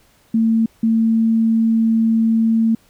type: tone pair in turn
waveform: sine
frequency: 225.2 / 225.2 Hz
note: A3 / A3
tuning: +40 / +40 cents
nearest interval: unison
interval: 0 cents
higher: neither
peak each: -12 dBFS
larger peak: neither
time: 0.34-0.66 / 0.83-2.75 s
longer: second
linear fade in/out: 5 ms
effects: pink hiss -55 dBFS RMS until 2.89 s